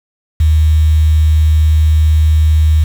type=tone with quantisation; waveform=sine; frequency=77.78 Hz; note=D#2; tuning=in tune; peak=-6 dBFS; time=0.4-2.84 s; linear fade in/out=5 ms; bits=5; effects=none

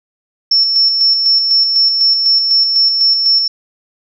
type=tone with tremolo; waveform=sine; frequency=5400 Hz; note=E8; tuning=41 cents sharp; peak=-7 dBFS; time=0.51-3.48 s; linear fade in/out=5 ms; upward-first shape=square; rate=4 Hz; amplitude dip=40%; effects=none

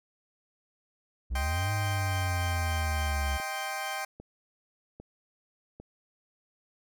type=linear two-way sweep; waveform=triangle; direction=up then down; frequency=58.1 to 103.83 to 67.9 Hz; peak=-26 dBFS; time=1.3-3.38 s; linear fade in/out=20 ms; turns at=1.72 s
type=chord; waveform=20% pulse; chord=C minor; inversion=first; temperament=equal with one note detuned; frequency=625.1 / 784 / 1046.5 Hz; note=Eb5 / G5 / C6; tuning=+8 / 0 / 0 cents; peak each=-35 / -29 / -34 dBFS; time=1.35-4.05 s; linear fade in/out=5 ms
type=click train; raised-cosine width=2 ms; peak=-31 dBFS; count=4; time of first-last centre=3.4-5.8 s; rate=1.25 Hz
effects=none

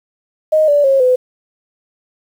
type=tone with pitch steps; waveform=sine; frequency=622.3 / 580.6 / 541.7 / 505.5 Hz; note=D#5 / D5 / C#5 / B4; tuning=0 / -20 / -40 / +40 cents; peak=-8 dBFS; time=0.52-1.16 s; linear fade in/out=10 ms; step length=160 ms; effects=7-bit

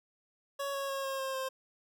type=tone with pitch steps; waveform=25% pulse; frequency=558 / 551.6 / 545.3 / 539 / 532.8 / 526.7 Hz; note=C#5 / C#5 / C#5 / C#5 / C5 / C5; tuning=+11 / -9 / -29 / -49 / +31 / +11 cents; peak=-30 dBFS; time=0.59-1.49 s; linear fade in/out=10 ms; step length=150 ms; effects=none

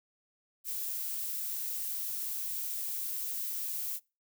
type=noise; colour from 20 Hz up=violet; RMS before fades=-36 dBFS; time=0.64-4 s; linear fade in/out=50 ms; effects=noise-tail reverb RT60 0.3 s tail -25 dB re dry

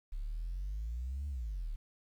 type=exponential two-way sweep; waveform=sine; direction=up then down; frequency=33.69 to 73.42 to 33.69 Hz; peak=-34 dBFS; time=0.12-1.76 s; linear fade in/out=10 ms; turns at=1.28 s; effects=tanh soft clip ceiling -33 dBFS + 11-bit

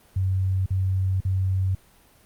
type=tone bursts; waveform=sine; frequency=94.5 Hz; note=F#2; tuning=37 cents sharp; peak=-20 dBFS; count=3; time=0.16-1.75 s; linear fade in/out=5 ms; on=500 ms; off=45 ms; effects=pink hiss -56 dBFS RMS until 2.25 s + Opus 32 kbps

